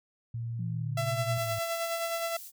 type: tone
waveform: sine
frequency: 116.2 Hz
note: A#2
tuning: 5 cents flat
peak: -32 dBFS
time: 0.34-1.38 s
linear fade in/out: 5 ms
type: exponential sweep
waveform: sine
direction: down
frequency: 174.61 to 106.2 Hz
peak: -34 dBFS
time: 0.59-1.59 s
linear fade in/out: 5 ms
type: tone with tremolo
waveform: sawtooth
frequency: 670 Hz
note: E5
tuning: 28 cents sharp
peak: -25 dBFS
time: 0.97-2.37 s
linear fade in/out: 5 ms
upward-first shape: sine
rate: 9.6 Hz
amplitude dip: 40%
type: high-pass noise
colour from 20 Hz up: white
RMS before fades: -45 dBFS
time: 1.34-2.52 s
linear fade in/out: 50 ms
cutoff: 6100 Hz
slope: 12 dB/octave
effects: none